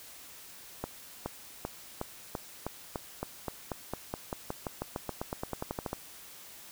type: accelerating click train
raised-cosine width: 1 ms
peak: -19 dBFS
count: 27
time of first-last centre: 0.84-5.931 s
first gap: 420 ms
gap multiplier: 0.93
effects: white hiss -50 dBFS RMS until 6.71 s